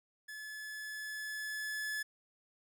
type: tone with level ramp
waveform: 45% pulse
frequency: 1719 Hz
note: A6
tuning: 41 cents flat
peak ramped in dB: -44 to -35 dBFS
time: 0.28-2.03 s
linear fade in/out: 10 ms
effects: none